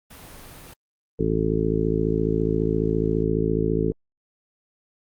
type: noise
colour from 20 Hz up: pink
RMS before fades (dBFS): -43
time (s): 0.1-0.74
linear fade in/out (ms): 10
type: harmonic tone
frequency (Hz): 54.6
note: A1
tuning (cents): -13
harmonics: 1 / 2 / 3 / 4 / 5 / 6 / 7 / 8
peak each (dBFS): -29 / -30 / -26 / -32 / -28 / -30 / -27 / -26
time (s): 1.19-3.92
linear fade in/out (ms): 5
effects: Opus 32 kbps